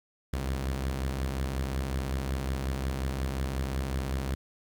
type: beating tone pair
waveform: sawtooth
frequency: 66 / 71.5 Hz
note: C2 / D2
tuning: +16 / -46 cents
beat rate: 5.5 Hz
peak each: -26 / -33 dBFS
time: 0.33-4.35 s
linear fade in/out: 5 ms
effects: 10-bit